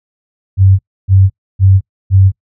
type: tone bursts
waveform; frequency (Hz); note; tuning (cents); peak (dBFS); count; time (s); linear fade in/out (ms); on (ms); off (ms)
sine; 96.1; G2; -34; -3; 4; 0.57-2.32; 50; 220; 290
effects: noise-tail reverb RT60 0.1 s tail -24 dB re dry